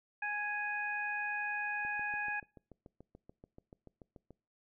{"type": "harmonic tone", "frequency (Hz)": 831, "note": "G#5", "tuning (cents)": 1, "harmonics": [1, 2, 3], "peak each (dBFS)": [-40, -36, -40], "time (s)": [0.22, 2.4], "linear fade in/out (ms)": 5}
{"type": "click train", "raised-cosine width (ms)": 2, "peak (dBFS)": -39, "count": 18, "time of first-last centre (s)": [1.85, 4.307], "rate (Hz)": 6.92}
{"effects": ["noise-tail reverb RT60 0.4 s tail -24 dB re dry"]}